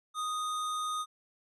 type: tone with sample-and-hold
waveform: sine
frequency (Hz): 1244.5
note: D#6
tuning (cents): 0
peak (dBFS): -31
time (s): 0.14-1.06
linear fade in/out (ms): 50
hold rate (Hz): 4900
effects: resampled to 24000 Hz